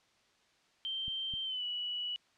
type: tone with pitch glide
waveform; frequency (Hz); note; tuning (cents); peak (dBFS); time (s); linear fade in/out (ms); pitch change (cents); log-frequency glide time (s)
sine; 3136 to 2943; G7 to F#7; 0 to -10; -34; 0.85-2.16; 0; -110; 1.44-1.64
type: clicks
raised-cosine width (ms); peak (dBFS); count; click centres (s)
5; -36; 2; 1.081 / 1.338
effects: white hiss -69 dBFS RMS until 2.37 s + low-pass 5000 Hz 12 dB/octave